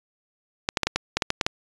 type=clicks; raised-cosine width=0.2 ms; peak=-4 dBFS; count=10; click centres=0.689 / 0.772 / 0.833 / 0.87 / 0.96 / 1.17 / 1.222 / 1.304 / 1.412 / 1.465 s; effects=resampled to 22050 Hz